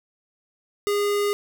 square tone, 409.2 Hz, G#4, 26 cents flat, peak -21 dBFS, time 0.87-1.33 s, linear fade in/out 0 ms, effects none

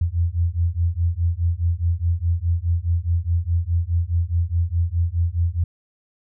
sine beating tone pair, 83.1 / 87.9 Hz, E2 / F2, +15 / +12 cents, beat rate 4.8 Hz, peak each -21 dBFS, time 0.01-5.64 s, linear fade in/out 5 ms, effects none

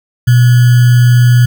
sine tone with sample-and-hold, 122.1 Hz, B2, 19 cents flat, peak -3 dBFS, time 0.27-1.46 s, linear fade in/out 10 ms, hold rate 1575 Hz, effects none

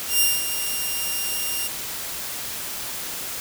5% pulse tone with ADSR envelope, 2794 Hz, F7, in tune, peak -6 dBFS, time 0.07-1.68 s, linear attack 130 ms, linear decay 210 ms, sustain -10 dB, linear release 12 ms, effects white hiss -31 dBFS RMS until 3.4 s

